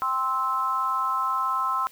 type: harmonic tone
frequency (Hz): 261.6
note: C4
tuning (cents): 0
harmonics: 3 / 4 / 5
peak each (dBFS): -35 / -25 / -26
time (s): 0.02-1.87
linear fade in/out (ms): 0
effects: white hiss -52 dBFS RMS until 1.91 s